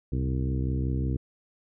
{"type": "harmonic tone with a mistuned harmonic", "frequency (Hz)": 65.41, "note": "C2", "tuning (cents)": 0, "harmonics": [1, 2, 3, 4, 5, 6, 7], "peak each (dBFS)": [-28, -29, -37, -35, -37, -44, -44], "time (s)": [0.12, 1.17], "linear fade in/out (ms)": 5, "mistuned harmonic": 1, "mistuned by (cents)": 99, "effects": []}